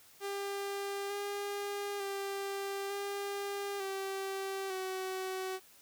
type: tone with pitch steps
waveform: sawtooth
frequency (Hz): 398.8 / 404.8 / 395.2 / 401.1 / 388 / 376.3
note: G4 / G#4 / G4 / G4 / G4 / F#4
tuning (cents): +30 / -44 / +14 / +40 / -18 / +29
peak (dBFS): -32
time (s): 0.2-5.6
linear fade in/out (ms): 50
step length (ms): 900
effects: white hiss -60 dBFS RMS until 5.81 s

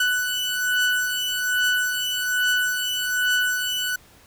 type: beating tone pair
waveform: 30% pulse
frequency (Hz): 1487 / 1488.2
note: F#6 / F#6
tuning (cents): +8 / +10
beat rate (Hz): 1.2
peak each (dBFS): -22 / -20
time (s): 0-3.96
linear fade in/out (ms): 5
effects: pink hiss -52 dBFS RMS until 4.26 s

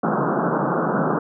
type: band-pass noise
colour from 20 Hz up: pink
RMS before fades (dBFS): -21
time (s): 0.03-1.19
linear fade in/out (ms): 5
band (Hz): 140 to 1500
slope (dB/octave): 96
effects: none

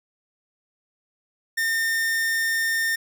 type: tone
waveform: 45% pulse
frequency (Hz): 1815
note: A#6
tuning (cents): -47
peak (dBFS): -21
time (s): 1.57-2.96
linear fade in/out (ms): 10
effects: none

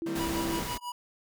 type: tone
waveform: sine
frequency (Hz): 332.1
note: E4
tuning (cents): +13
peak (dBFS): -31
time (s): 0.02-0.59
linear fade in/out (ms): 0
type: chord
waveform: sawtooth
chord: C minor seventh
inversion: first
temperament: equal with one note detuned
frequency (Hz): 155.56 / 196 / 228 / 261.6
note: Eb3 / G3 / Bb3 / C4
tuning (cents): 0 / 0 / -38 / 0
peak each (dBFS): -37 / -35 / -38 / -38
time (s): 0.06-0.64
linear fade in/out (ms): 5
type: noise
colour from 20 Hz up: pink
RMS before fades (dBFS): -36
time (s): 0.15-0.78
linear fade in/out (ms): 10
type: tone with tremolo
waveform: square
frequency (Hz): 974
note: B5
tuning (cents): -24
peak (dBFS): -33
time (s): 0.19-0.92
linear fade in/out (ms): 2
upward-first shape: triangle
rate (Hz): 6.1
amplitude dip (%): 100
effects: none

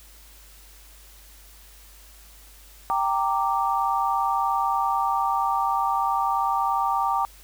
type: chord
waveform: sine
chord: G minor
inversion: none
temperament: equal with one note detuned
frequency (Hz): 784 / 924.3 / 1174.7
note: G5 / Bb5 / D6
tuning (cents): 0 / -15 / 0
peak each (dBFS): -25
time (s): 2.9-7.25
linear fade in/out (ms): 0
effects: added 50 Hz sine -49 dBFS peak until 7.43 s + white hiss -51 dBFS RMS until 7.43 s

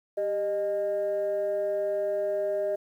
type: tone pair together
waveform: sine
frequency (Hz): 395.7 / 614.5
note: G4 / D#5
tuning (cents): +16 / -22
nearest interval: minor sixth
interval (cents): 762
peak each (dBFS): -30 / -25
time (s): 0.17-2.76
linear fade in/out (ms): 10
effects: tanh soft clip ceiling -21 dBFS + 10-bit

